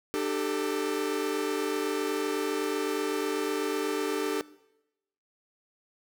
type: chord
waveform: 45% pulse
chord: D suspended fourth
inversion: none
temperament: equal with one note detuned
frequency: 300.4 / 392 / 440 Hz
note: D4 / G4 / A4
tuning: +39 / 0 / 0 cents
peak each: -32 dBFS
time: 0.14-4.41 s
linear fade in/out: 0 ms
effects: noise-tail reverb RT60 0.9 s tail -20 dB re dry

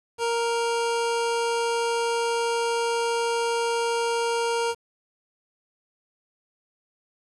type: tone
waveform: 25% pulse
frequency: 466.2 Hz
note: A#4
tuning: in tune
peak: -19 dBFS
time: 0.18-4.75 s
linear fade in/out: 50 ms
effects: resampled to 24000 Hz + 8-bit

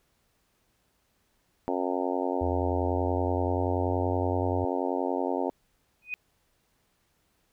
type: harmonic tone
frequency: 90.5 Hz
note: F#2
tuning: 38 cents flat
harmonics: 3 / 4 / 5 / 6 / 7 / 8 / 9 / 10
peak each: -32 / -33 / -34 / -35 / -35 / -36 / -37 / -37 dBFS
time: 1.68-5.5 s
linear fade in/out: 0 ms
type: tone with pitch glide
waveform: sine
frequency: 82.41 to 91.44 Hz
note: E2 to F#2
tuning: 0 to -20 cents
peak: -29 dBFS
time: 2.41-4.65 s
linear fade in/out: 5 ms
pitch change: +180 cents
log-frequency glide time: 2.55-4.16 s
type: tone with exponential growth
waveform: sine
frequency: 2489 Hz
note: D#7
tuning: in tune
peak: -26 dBFS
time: 6.02-6.14 s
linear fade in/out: 0 ms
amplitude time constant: 26 ms
effects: pink hiss -71 dBFS RMS until 7.52 s

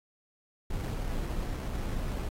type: noise with sample-and-hold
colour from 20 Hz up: brown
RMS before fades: -33 dBFS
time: 0.7-2.29 s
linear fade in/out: 5 ms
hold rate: 3675 Hz
effects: AAC 48 kbps

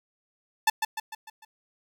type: tone with echo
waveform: sawtooth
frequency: 880 Hz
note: A5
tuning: in tune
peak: -14 dBFS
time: 0.67-0.7 s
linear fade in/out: 5 ms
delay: 150 ms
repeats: 5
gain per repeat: -6 dB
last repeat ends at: 1.45 s
effects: none

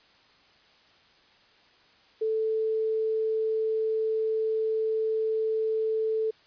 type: tone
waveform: sine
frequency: 440 Hz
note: A4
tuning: in tune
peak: -24 dBFS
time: 2.21-6.31 s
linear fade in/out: 10 ms
effects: white hiss -59 dBFS RMS until 6.46 s + resampled to 11025 Hz

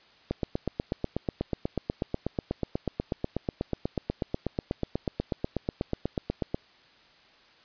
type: click train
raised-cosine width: 2 ms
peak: -14 dBFS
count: 52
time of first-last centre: 0.31-6.545 s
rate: 8.18 Hz
effects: white hiss -58 dBFS RMS until 7.64 s + resampled to 11025 Hz

